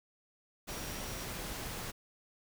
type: tone in noise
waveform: sine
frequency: 5670 Hz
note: F8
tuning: 25 cents sharp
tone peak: -52 dBFS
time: 0.69-1.26 s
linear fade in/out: 20 ms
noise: pink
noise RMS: -41 dBFS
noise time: 0.67-1.92 s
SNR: -14 dB
effects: none